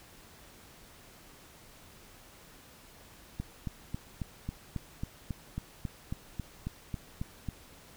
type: click train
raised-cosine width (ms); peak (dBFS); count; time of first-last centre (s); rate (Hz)
5; -22; 16; 3.4-7.487; 3.67
effects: pink hiss -55 dBFS RMS until 7.96 s